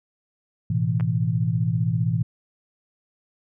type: chord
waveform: sine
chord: A suspended second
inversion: none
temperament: equal with one note detuned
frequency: 110 / 125.19 / 164.81 Hz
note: A2 / B2 / E3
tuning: 0 / +24 / 0 cents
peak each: -24 dBFS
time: 0.7-2.23 s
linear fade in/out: 5 ms
type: clicks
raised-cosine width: 0.5 ms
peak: -23 dBFS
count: 2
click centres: 0.999 / 1.008 s
effects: none